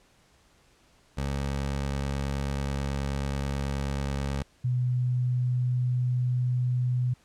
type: tone pair in turn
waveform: 20% pulse / sine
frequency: 69.3 / 124.63 Hz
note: C#2 / B2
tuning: 0 / +16 cents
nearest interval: minor seventh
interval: 1016 cents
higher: second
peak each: -23 dBFS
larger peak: neither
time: 1.17-4.43 / 4.64-7.14 s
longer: first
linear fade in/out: 10 ms
effects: pink hiss -62 dBFS RMS until 7.24 s + low-pass 9000 Hz 12 dB/octave